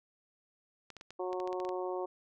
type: clicks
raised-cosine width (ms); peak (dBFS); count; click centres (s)
0.2; -30; 11; 0.903 / 0.967 / 1.011 / 1.106 / 1.33 / 1.401 / 1.475 / 1.529 / 1.601 / 1.65 / 1.691
type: harmonic tone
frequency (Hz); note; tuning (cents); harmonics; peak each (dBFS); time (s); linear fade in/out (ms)
182.9; F#3; -20; 2 / 3 / 4 / 5 / 6; -36 / -40 / -42 / -44 / -46; 1.19-2.06; 10
effects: none